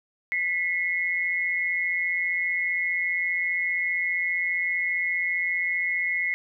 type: tone pair together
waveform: sine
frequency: 1986.9 / 2162 Hz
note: B6 / C#7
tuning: +10 / -44 cents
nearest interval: minor second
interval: 146 cents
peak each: -26 dBFS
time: 0.32-6.34 s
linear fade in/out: 0 ms
effects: none